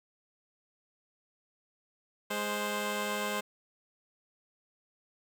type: tone pair together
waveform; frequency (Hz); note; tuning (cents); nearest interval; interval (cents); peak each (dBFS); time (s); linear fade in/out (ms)
10% pulse; 207.7 / 523.4; G#3 / C5; 0 / 0; octave + major third; 1600; -26; 2.3-3.41; 10
effects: none